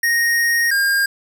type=tone pair in turn; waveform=square; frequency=1864.7 / 1611.7 Hz; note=A#6 / G6; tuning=0 / +48 cents; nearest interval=minor third; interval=252 cents; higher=first; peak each=-15 dBFS; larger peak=neither; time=0.03-0.71 / 0.71-1.06 s; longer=first; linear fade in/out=5 ms; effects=8-bit